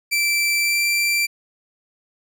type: tone with pitch glide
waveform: sawtooth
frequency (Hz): 2336 to 2351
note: D7 to D7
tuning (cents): -10 to +1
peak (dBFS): -14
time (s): 0.11-1.27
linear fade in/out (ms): 20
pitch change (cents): +11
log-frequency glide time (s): 0.6-0.79
effects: none